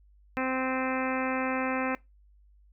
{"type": "harmonic tone with a mistuned harmonic", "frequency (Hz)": 260, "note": "C4", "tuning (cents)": -11, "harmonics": [1, 2, 3, 4, 5, 6, 7, 8, 9, 10], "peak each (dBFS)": [-31, -34, -36, -37, -38, -39, -39, -40, -41, -41], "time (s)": [0.37, 1.95], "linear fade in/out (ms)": 0, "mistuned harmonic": 9, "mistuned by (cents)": 25, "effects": ["noise-tail reverb RT60 0.2 s tail -22 dB re dry", "added 50 Hz sine -56 dBFS peak until 2.72 s"]}